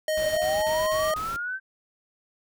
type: tone with pitch glide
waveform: square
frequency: 622.3 to 626.3 Hz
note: D#5 to D#5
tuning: 0 to +11 cents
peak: -24 dBFS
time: 0.08-1.14 s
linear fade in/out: 2 ms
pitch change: +11 cents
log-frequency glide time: 0.49-0.84 s
type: noise bursts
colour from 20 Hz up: pink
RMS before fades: -39 dBFS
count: 5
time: 0.17-1.362 s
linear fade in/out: 0 ms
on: 200 ms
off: 48 ms
type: linear sweep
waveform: sine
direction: up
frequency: 550 to 1568 Hz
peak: -28 dBFS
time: 0.21-1.6 s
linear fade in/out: 50 ms
effects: none